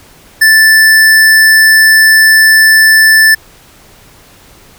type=tone; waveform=square; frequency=1760 Hz; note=A6; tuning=in tune; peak=-3 dBFS; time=0.41-3.35 s; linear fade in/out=10 ms; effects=pink hiss -40 dBFS RMS until 4.78 s